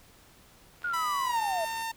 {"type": "click train", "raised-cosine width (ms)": 0.3, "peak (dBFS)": -32, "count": 77, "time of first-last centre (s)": [0.82, 1.821], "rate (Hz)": 75.9}
{"type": "linear sweep", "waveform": "sine", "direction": "down", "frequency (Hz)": [1458, 631], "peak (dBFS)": -28, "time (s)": [0.84, 1.65], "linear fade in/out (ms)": 5}
{"type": "tone with pitch glide", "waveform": "sawtooth", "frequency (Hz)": [987.8, 905.8], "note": ["B5", "A#5"], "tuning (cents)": [0, -50], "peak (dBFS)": -28, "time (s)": [0.93, 1.92], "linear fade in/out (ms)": 10, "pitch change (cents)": -150, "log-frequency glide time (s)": [1.25, 1.39]}
{"effects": ["pink hiss -57 dBFS RMS until 1.96 s"]}